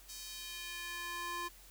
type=tone with high-pass filter sweep; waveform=square; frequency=347.4 Hz; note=F4; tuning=9 cents flat; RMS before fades=-43 dBFS; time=0.08-1.49 s; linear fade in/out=20 ms; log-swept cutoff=5400 to 800 Hz; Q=1.3; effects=added 44 Hz sine -59 dBFS peak until 1.7 s + white hiss -59 dBFS RMS until 1.7 s